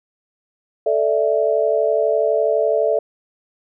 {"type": "chord", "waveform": "sine", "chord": "A suspended fourth", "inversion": "none", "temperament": "equal", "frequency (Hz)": [440, 587.3, 659.3], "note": ["A4", "D5", "E5"], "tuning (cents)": [0, 0, 0], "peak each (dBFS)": -19, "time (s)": [0.86, 2.99], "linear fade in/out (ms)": 5, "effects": []}